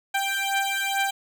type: beating tone pair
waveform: 15% pulse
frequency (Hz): 785 / 787.3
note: G5 / G5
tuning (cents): +2 / +7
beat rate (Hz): 2.3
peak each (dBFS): -20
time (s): 0.14-1.11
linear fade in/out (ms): 10
effects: none